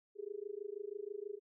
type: tone with amplitude modulation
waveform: sine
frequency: 409.6 Hz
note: G#4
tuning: 24 cents flat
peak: -37 dBFS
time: 0.15-1.4 s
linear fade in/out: 50 ms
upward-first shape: sine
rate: 26.2 Hz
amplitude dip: 100%
effects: none